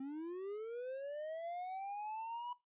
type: linear sweep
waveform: triangle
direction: up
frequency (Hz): 261.6 to 983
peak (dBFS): -39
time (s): 0-2.53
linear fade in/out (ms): 5
effects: noise-tail reverb RT60 0.2 s tail -18 dB re dry + resampled to 8000 Hz